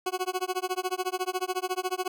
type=tone with tremolo; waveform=20% pulse; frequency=368.8 Hz; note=F#4; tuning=6 cents flat; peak=-20 dBFS; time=0.06-2.08 s; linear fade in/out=5 ms; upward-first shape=sine; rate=14 Hz; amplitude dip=100%; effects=none